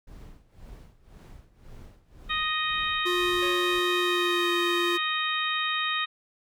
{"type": "noise with tremolo", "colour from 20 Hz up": "brown", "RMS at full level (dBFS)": -44, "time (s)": [0.07, 3.8], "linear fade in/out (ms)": 5, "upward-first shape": "sine", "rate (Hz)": 1.9, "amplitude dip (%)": 85}
{"type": "harmonic tone", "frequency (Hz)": 622.3, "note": "D#5", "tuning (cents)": 0, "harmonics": [2, 3, 4, 5, 6], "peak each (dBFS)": [-30, -31, -33, -35, -31], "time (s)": [2.29, 6.06], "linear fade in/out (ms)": 20}
{"type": "tone with pitch glide", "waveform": "square", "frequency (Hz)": [356.2, 348.9], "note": ["F4", "F4"], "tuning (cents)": [34, -2], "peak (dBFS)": -27, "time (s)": [3.05, 4.98], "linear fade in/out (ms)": 20, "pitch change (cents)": -36, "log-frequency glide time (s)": [4.01, 4.51]}
{"type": "tone with exponential decay", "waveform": "sawtooth", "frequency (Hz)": 554.4, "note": "C#5", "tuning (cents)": 0, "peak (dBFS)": -31, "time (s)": [3.42, 4.67], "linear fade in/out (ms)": 5, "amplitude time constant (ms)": 270}
{"effects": []}